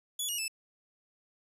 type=tone with pitch steps; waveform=15% pulse; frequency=3409 / 2878 / 2632 Hz; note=G#7 / F#7 / E7; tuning=+45 / -49 / -3 cents; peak=-25 dBFS; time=0.19-0.481 s; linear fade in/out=5 ms; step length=97 ms; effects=resampled to 32000 Hz